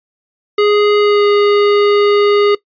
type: tone with pitch glide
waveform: square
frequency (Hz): 415 to 410.5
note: G#4 to G#4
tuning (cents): -1 to -20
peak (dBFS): -9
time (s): 0.58-2.55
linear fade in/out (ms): 5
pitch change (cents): -19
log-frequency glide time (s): 0.99-1.25
effects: noise-tail reverb RT60 0.1 s tail -20 dB re dry + resampled to 11025 Hz